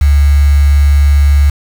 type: tone with quantisation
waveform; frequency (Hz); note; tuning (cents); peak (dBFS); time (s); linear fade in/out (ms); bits
sine; 71.5; D2; -46; -4; 0.01-1.5; 5; 4
effects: none